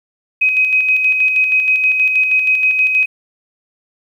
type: tone with tremolo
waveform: sine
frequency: 2525 Hz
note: D#7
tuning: 25 cents sharp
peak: -9 dBFS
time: 0.41-3.06 s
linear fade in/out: 10 ms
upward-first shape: square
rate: 6.3 Hz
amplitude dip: 40%
effects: 8-bit